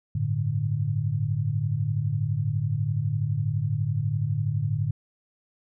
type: chord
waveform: sine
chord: G suspended second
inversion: none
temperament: equal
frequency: 98 / 110 / 146.83 Hz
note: G2 / A2 / D3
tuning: 0 / 0 / 0 cents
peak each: -31 / -26 / -27 dBFS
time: 0.15-4.91 s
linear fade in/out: 5 ms
effects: none